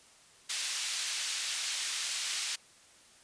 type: band-pass noise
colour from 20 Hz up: pink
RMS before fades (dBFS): -35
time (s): 0.49-2.56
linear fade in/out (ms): 10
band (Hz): 2900 to 8800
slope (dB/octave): 12
effects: white hiss -59 dBFS RMS until 3.23 s + resampled to 22050 Hz